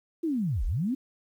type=linear two-way sweep; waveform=sine; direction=down then up; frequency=346.6 to 30.87 to 279.1 Hz; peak=-25 dBFS; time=0.23-0.95 s; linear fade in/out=10 ms; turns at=0.65 s; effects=10-bit